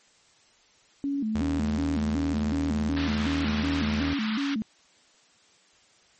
sine tone with vibrato, 246.9 Hz, B3, in tune, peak -25 dBFS, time 1.04-4.62 s, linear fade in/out 0 ms, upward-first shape square, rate 2.7 Hz, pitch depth 220 cents each way
sawtooth tone, 79 Hz, D#2, 27 cents sharp, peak -25 dBFS, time 1.35-4.14 s, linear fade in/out 5 ms
pink band-pass noise, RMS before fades -36 dBFS, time 2.96-4.55 s, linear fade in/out 10 ms, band 1100 to 4400 Hz, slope 24 dB/octave
effects white hiss -60 dBFS RMS until 6.19 s + MP3 32 kbps

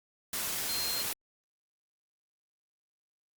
sine tone in noise, 4186 Hz, C8, in tune, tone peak -34 dBFS, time 0.69-1.02 s, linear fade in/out 2 ms, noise white, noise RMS -34 dBFS, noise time 0.33-1.13 s, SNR -3 dB, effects Opus 48 kbps

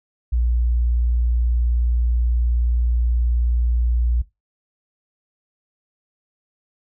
sine tone, 59.4 Hz, A#1, 33 cents sharp, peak -16 dBFS, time 0.32-4.22 s, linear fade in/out 10 ms, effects noise-tail reverb RT60 0.2 s tail -17 dB re dry

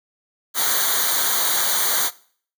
white noise with comb filter, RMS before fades -20 dBFS, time 0.54-2.11 s, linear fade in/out 50 ms, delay 0.38 ms, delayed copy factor -0.9, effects noise-tail reverb RT60 0.5 s tail -20 dB re dry

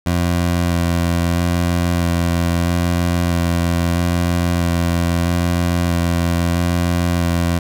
20% pulse tone with vibrato, 86.2 Hz, F2, 22 cents flat, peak -10 dBFS, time 0.06-7.59 s, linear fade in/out 5 ms, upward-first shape square, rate 0.77 Hz, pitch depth 12 cents each way, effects none

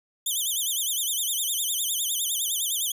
5% pulse tone with vibrato, 3322 Hz, G#7, in tune, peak -17 dBFS, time 0.26-2.92 s, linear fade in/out 5 ms, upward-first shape sine, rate 9.8 Hz, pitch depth 190 cents each way, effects resampled to 32000 Hz

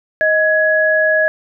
sine tone pair together, 627 / 1676 Hz, D#5 / G#6, +13 / +15 cents, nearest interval octave + perfect fourth, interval 1702 cents, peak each -14 / -13 dBFS, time 0.21-1.28 s, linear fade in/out 0 ms, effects none

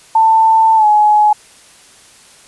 sine tone with pitch glide, 890 to 843.5 Hz, A5 to G#5, +20 to +27 cents, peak -6 dBFS, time 0.15-1.33 s, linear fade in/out 5 ms, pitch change -93 cents, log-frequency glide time 0.76-0.86 s, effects white hiss -43 dBFS RMS until 2.47 s + resampled to 24000 Hz

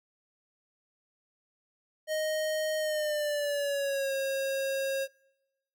square tone with pitch glide, 622.3 to 541.7 Hz, D#5 to C#5, 0 to -40 cents, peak -29 dBFS, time 2.07-5.08 s, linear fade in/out 50 ms, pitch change -240 cents, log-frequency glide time 2.78-4.13 s, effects noise-tail reverb RT60 1.0 s tail -26 dB re dry

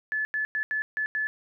sine tone bursts at uneven times, 1728 Hz, A6, 32 cents flat, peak -25 dBFS, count 6, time 0.12-0.25 / 0.34-0.45 / 0.55-0.63 / 0.71-0.82 / 0.97-1.06 / 1.15-1.27 s, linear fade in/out 0 ms, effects none

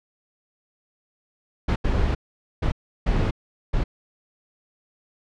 brown noise bursts at uneven times, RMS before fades -21 dBFS, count 5, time 1.68-1.76 / 1.84-2.15 / 2.62-2.72 / 3.06-3.31 / 3.73-3.84 s, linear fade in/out 10 ms, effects low-pass 4000 Hz 12 dB/octave

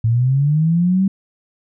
sine linear sweep, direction up, 110 to 196 Hz, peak -12 dBFS, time 0.04-1.08 s, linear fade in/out 5 ms, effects none

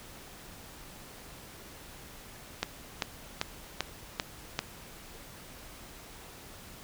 click train, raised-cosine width 0.2 ms, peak -11 dBFS, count 6, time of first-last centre 2.63-4.591 s, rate 2.55 Hz, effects pink hiss -49 dBFS RMS until 6.83 s

